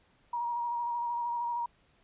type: tone with vibrato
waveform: sine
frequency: 950 Hz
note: A#5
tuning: 33 cents sharp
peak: -30 dBFS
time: 0.33-1.66 s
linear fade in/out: 5 ms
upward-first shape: square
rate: 13 Hz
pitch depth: 18 cents each way
effects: pink hiss -67 dBFS RMS until 2.03 s + resampled to 8000 Hz